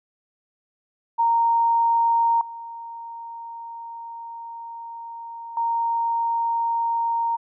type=tone with level steps; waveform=sine; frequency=927 Hz; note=A#5; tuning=10 cents flat; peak=-16 / -33 / -20 dBFS; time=1.18-7.37 s; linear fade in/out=20 ms; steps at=2.41 / 5.57 s; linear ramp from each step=2 ms; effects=none